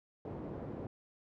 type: band-pass noise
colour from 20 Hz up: pink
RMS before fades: -43 dBFS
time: 0.25-0.87 s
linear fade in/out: 2 ms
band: 100 to 530 Hz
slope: 12 dB/octave
effects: none